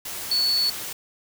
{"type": "tone in noise", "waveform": "sine", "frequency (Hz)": 4435, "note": "C#8", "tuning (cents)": 0, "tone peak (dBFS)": -19, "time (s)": [0.31, 0.7], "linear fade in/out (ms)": 5, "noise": "white", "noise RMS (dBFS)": -33, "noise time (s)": [0.05, 0.93], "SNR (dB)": 11, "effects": []}